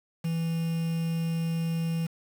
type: tone with quantisation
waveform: triangle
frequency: 164.9 Hz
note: E3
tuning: 1 cent sharp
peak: -24 dBFS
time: 0.24-2.07 s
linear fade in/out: 10 ms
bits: 7
effects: none